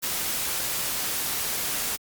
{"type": "noise", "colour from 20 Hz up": "white", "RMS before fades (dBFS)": -28, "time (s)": [0.02, 1.97], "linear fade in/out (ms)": 20, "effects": ["Opus 48 kbps"]}